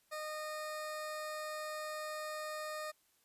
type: tone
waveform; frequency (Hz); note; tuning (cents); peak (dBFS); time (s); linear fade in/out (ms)
20% pulse; 614; D#5; -23; -35; 0.11-2.92; 20
effects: white hiss -73 dBFS RMS until 3.24 s + resampled to 32000 Hz